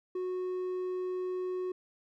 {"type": "tone with hard clipping", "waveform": "sine", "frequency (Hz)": 367, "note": "F#4", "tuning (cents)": -14, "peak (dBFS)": -33, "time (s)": [0.15, 1.72], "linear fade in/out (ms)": 5, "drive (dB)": 3, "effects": []}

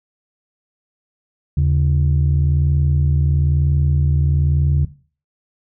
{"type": "tone pair together", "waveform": "sine", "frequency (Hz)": [79.06, 140.1], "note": ["D#2", "C#3"], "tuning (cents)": [28, 19], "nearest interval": "minor seventh", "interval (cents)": 991, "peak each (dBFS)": -14, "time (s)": [1.57, 4.85], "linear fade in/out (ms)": 5, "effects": ["noise-tail reverb RT60 0.4 s tail -17 dB re dry", "tanh soft clip ceiling -8 dBFS"]}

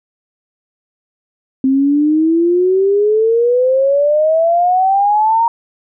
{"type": "exponential sweep", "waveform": "sine", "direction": "up", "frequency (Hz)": [261.6, 937], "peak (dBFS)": -9, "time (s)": [1.64, 5.48], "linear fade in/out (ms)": 2, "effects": []}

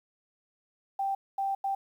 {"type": "tone bursts at uneven times", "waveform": "sine", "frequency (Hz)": 784, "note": "G5", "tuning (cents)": 0, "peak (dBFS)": -27, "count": 3, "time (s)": [[0.99, 1.15], [1.38, 1.55], [1.64, 1.75]], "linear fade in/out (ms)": 5, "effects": ["10-bit"]}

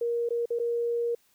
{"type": "tone with dropouts", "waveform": "sine", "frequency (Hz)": 471.2, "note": "A#4", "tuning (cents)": 19, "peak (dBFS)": -25, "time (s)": [0.01, 1.15], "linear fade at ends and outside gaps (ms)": 5, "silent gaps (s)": [[0.29, 0.305], [0.457, 0.504], [0.589, 0.597]], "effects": ["white hiss -66 dBFS RMS until 1.34 s"]}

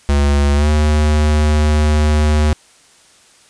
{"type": "tone with pitch glide", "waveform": "square", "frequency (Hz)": [71.5, 75.62], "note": ["D2", "D#2"], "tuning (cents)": [-46, -49], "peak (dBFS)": -11, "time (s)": [0.09, 2.53], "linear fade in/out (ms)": 0, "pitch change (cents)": 97, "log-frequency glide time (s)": [0.54, 0.69], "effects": ["white hiss -48 dBFS RMS until 3.49 s", "resampled to 22050 Hz"]}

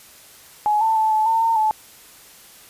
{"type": "tone with pitch steps", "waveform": "sine", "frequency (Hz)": [842, 889, 875, 866, 902, 910, 866], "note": ["G#5", "A5", "A5", "A5", "A5", "A#5", "A5"], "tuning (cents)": [24, 18, -10, -28, 43, -42, -28], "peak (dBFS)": -15, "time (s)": [0.66, 1.71], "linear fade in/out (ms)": 0, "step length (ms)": 150, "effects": ["white hiss -46 dBFS RMS until 2.69 s", "resampled to 32000 Hz"]}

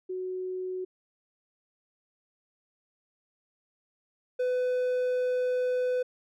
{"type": "tone pair in turn", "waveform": ["sine", "triangle"], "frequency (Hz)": [370, 501.4], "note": ["F#4", "B4"], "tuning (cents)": [0, 26], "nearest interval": "perfect fourth", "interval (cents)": 526, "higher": "second", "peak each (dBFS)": [-31, -23], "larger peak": "second", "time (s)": [[0.09, 0.85], [4.39, 6.03]], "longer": "second", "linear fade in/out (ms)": 10, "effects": []}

